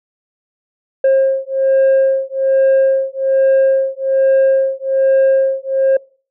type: beating tone pair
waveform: sine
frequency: 535 / 536.2 Hz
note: C5 / C5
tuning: +38 / +42 cents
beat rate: 1.2 Hz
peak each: -11 dBFS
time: 1.04-5.97 s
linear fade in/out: 5 ms
effects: noise-tail reverb RT60 0.4 s tail -25 dB re dry + tanh soft clip ceiling -7 dBFS